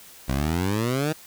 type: exponential sweep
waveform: 15% pulse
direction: up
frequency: 62.9 to 160 Hz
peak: -16 dBFS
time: 0.28-1.13 s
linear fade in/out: 10 ms
effects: white hiss -47 dBFS RMS until 1.26 s